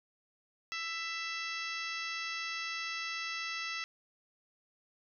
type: harmonic tone with a mistuned harmonic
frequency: 663 Hz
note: E5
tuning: 10 cents sharp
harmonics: 2 / 3 / 4 / 5 / 6 / 7 / 8 / 9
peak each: -43 / -41 / -41 / -47 / -48 / -48 / -46 / -51 dBFS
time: 0.72-3.84 s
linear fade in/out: 0 ms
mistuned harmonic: 9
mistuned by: +60 cents
effects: none